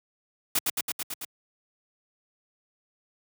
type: noise with echo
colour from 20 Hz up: white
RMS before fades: -24 dBFS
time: 0.55-0.59 s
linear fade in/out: 5 ms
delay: 110 ms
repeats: 6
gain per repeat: -2 dB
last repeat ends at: 1.25 s
effects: high-pass 100 Hz 12 dB/octave